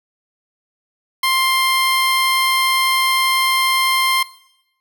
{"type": "tone", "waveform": "15% pulse", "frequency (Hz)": 1053, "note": "C6", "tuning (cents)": 11, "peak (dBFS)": -8, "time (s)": [1.23, 4.23], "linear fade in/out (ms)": 5, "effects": ["noise-tail reverb RT60 0.8 s tail -18 dB re dry"]}